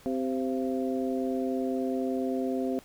harmonic tone with a mistuned harmonic, 130 Hz, C3, 11 cents flat, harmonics 2 / 3 / 4 / 5, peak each -29 / -33 / -35 / -37 dBFS, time 0.06-2.79 s, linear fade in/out 0 ms, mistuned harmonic 5, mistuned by +78 cents, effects pink hiss -55 dBFS RMS until 2.84 s

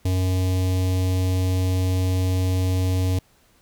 square tone with notch filter, 92.5 Hz, F#2, in tune, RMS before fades -21 dBFS, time 0.05-3.19 s, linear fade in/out 5 ms, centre 1400 Hz, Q 0.67, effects pink hiss -59 dBFS RMS until 3.61 s

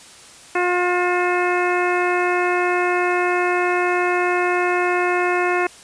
harmonic tone with a mistuned harmonic, 356.8 Hz, F4, 37 cents sharp, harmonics 1 / 2 / 3 / 4 / 5 / 6 / 7, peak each -20 / -23 / -25 / -26 / -27 / -28 / -28 dBFS, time 0.55-5.67 s, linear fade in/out 5 ms, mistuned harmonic 7, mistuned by +54 cents, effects white hiss -43 dBFS RMS until 5.83 s + resampled to 22050 Hz

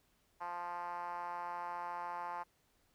5% pulse tone with band-pass filter, 174.61 Hz, F3, in tune, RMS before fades -42 dBFS, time 0.4-2.44 s, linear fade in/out 20 ms, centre 920 Hz, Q 4.4, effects pink hiss -74 dBFS RMS until 2.94 s

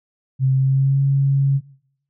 sine tone with pitch glide, 132.5 to 137.81 Hz, C3 to C#3, +22 to -10 cents, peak -13 dBFS, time 0.39-1.61 s, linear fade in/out 50 ms, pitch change +68 cents, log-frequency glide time 0.55-1.01 s, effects noise-tail reverb RT60 0.7 s tail -21 dB re dry

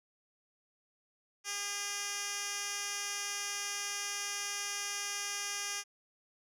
10% pulse tone with band-pass filter, 405.4 Hz, G#4, 42 cents flat, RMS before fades -38 dBFS, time 1.44-5.84 s, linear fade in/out 50 ms, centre 5800 Hz, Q 1.2, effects none

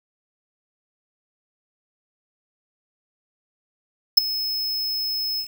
square tone with ADSR envelope, 5190 Hz, E8, 28 cents flat, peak -5 dBFS, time 4.17-5.48 s, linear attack 10 ms, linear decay 8 ms, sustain -19 dB, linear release 90 ms, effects 7-bit

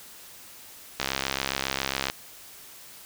click train, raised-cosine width 0.2 ms, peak -8 dBFS, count 75, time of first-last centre 1-2.1 s, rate 67.3 Hz, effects white hiss -47 dBFS RMS until 3.05 s

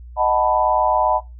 sine chord, B dominant seventh, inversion first, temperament equal, 622.3 / 740 / 880 / 987.8 Hz, D#5 / F#5 / A5 / B5, 0 / 0 / 0 / 0 cents, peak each -20 dBFS, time 0.16-1.21 s, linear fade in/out 50 ms, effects noise-tail reverb RT60 0.2 s tail -17 dB re dry + added 60 Hz sine -35 dBFS peak until 1.39 s

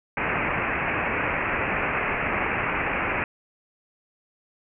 white low-pass noise, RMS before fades -26 dBFS, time 0.17-3.24 s, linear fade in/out 2 ms, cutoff 2600 Hz, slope 96 dB/octave, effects none

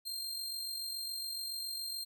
sawtooth tone with amplitude modulation, 4186 Hz, C8, in tune, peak -33 dBFS, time 0.05-2.05 s, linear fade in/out 20 ms, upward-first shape sine, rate 47.1 Hz, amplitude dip 40%, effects none

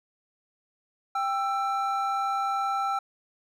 triangle tone pair together, 790 / 1330.9 Hz, G5 / E6, +13 / +16 cents, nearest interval major sixth, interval 903 cents, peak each -26 dBFS, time 1.15-2.99 s, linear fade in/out 5 ms, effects none

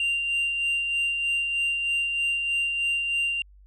sine tone with tremolo, 2779 Hz, F7, 9 cents flat, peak -19 dBFS, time 0-3.42 s, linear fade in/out 2 ms, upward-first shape sine, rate 3.2 Hz, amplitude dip 45%, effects tanh soft clip ceiling -21 dBFS + added 49 Hz sine -49 dBFS peak until 3.66 s

